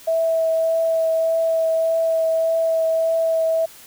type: tone with vibrato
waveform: sine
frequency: 652 Hz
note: E5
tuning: 19 cents flat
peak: -16 dBFS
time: 0.07-3.66 s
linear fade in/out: 10 ms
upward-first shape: triangle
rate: 1.7 Hz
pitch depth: 12 cents each way
effects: white hiss -44 dBFS RMS until 3.86 s